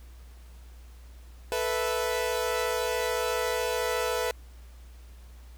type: chord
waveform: sawtooth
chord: A suspended second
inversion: none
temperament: equal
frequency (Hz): 440 / 493.9 / 659.3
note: A4 / B4 / E5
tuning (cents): 0 / 0 / 0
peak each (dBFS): -28 / -25 / -30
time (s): 1.52-4.31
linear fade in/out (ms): 0
effects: added 60 Hz sine -45 dBFS peak until 5.57 s + pink hiss -59 dBFS RMS until 5.57 s